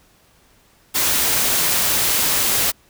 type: noise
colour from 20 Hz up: white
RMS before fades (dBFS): -18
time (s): 0.94-2.72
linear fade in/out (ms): 20
effects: pink hiss -55 dBFS RMS until 2.89 s